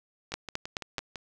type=two click trains; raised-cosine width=0.2 ms; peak=-20 / -13 dBFS; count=6 / 4; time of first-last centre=0.32-1.158 / 0.34-0.982 s; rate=5.97 / 4.67 Hz; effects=none